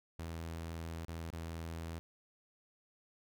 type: tone with dropouts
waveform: sawtooth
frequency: 82.41 Hz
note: E2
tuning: in tune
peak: -37 dBFS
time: 0.19-1.99 s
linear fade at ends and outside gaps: 0 ms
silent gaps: 1.05-1.083 / 1.303-1.328 s
effects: none